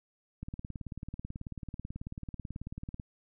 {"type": "click train", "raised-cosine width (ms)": 5, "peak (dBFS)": -27, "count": 48, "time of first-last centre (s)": [0.43, 2.998], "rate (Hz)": 18.3, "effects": []}